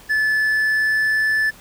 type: tone with pitch glide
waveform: triangle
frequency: 1735 to 1746.1 Hz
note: A6 to A6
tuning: -25 to -14 cents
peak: -14 dBFS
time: 0.09-1.51 s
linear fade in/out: 20 ms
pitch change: +11 cents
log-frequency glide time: 0.29-1.32 s
effects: pink hiss -45 dBFS RMS until 1.6 s